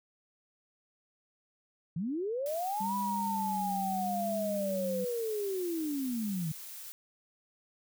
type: linear two-way sweep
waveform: sine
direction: up then down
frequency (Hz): 150 to 987.8 to 150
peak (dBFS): -31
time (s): 1.96-6.52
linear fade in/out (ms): 5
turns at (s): 2.95
type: noise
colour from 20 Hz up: blue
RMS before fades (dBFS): -45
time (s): 2.46-6.92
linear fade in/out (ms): 0
type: tone with vibrato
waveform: sine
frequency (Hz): 196.3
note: G3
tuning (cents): +3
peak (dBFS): -35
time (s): 2.8-5.05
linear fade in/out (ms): 10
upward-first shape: sine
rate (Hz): 0.8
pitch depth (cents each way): 52
effects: none